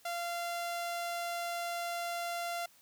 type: tone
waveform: sawtooth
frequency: 690 Hz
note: F5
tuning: 21 cents flat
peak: -31 dBFS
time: 0.05-2.66 s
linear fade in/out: 5 ms
effects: white hiss -63 dBFS RMS until 2.81 s + high-pass 60 Hz 12 dB/octave